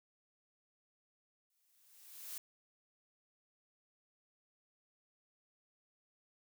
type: noise with exponential growth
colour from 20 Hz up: blue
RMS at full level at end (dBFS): -43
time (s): 1.5-2.38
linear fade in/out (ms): 2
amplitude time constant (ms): 190
effects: none